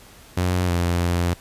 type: tone with pitch glide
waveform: sawtooth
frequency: 90.2 to 86.98 Hz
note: F#2 to F2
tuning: -44 to -6 cents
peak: -15 dBFS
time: 0.37-1.34 s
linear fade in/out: 5 ms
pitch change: -62 cents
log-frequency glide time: 0.66-0.72 s
effects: pink hiss -47 dBFS RMS until 1.4 s + resampled to 32000 Hz